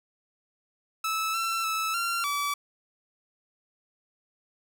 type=tone with pitch steps; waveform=sawtooth; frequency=1307 / 1344 / 1308 / 1376 / 1150 Hz; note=E6 / E6 / E6 / F6 / D6; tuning=-15 / +33 / -14 / -26 / -37 cents; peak=-23 dBFS; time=1.04-2.54 s; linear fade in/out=5 ms; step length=300 ms; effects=9-bit